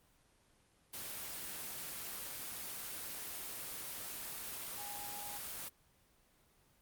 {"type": "tone in noise", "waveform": "sine", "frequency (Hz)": 820, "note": "G#5", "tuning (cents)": -22, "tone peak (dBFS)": -48, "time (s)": [4.77, 5.38], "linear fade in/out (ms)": 10, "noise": "white", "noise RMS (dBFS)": -44, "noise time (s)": [0.93, 5.69], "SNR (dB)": -7, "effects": ["pink hiss -70 dBFS RMS until 6.81 s", "Opus 24 kbps"]}